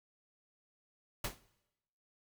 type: noise with exponential decay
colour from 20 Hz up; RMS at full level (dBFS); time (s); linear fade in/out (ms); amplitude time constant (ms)
pink; -32; 1.24-1.4; 5; 33
effects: noise-tail reverb RT60 0.9 s tail -20 dB re dry